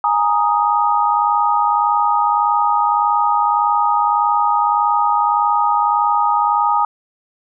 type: chord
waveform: sine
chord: Ab suspended second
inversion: none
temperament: equal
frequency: 830.6 / 932.3 / 1244.5 Hz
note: Ab5 / Bb5 / Eb6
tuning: 0 / 0 / 0 cents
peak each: -17 dBFS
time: 0.04-6.85 s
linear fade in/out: 2 ms
effects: none